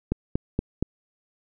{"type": "click train", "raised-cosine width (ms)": 3, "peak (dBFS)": -10, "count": 4, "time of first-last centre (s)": [0.12, 0.826], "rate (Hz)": 4.25, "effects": []}